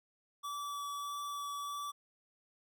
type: tone with vibrato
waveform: square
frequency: 1151 Hz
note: D6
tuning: 35 cents flat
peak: -39 dBFS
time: 0.43-1.92 s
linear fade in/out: 20 ms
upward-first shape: sine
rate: 1.6 Hz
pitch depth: 8 cents each way
effects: none